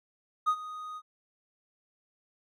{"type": "tone with ADSR envelope", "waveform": "triangle", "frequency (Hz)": 1244.5, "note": "D#6", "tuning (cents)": 0, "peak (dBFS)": -18, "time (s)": [0.46, 1.02], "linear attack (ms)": 25, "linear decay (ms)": 67, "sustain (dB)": -18, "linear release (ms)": 53, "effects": ["tanh soft clip ceiling -18 dBFS"]}